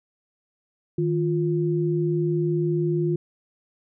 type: tone pair together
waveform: sine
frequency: 155.91 / 350 Hz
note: D#3 / F4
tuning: +4 / +4 cents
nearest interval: octave + major second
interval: 1400 cents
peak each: -23 dBFS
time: 0.98-3.16 s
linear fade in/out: 5 ms
effects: none